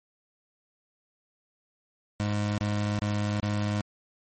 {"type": "tone bursts", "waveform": "25% pulse", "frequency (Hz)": 103.83, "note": "G#2", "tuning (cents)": 0, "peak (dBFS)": -22, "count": 4, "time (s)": [2.2, 3.81], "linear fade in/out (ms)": 0, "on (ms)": 380, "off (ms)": 30, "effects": ["MP3 32 kbps"]}